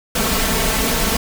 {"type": "noise with comb filter", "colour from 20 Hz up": "pink", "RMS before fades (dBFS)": -18, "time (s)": [0.15, 1.17], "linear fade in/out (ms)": 5, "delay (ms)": 4.5, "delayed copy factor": 0.7, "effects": []}